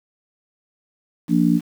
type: chord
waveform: sine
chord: Bb major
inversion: second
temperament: just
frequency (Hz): 174.81 / 233.1 / 291.4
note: F3 / Bb3 / D4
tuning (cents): +2 / 0 / -13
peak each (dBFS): -18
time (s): 1.28-1.61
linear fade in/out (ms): 50
effects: 7-bit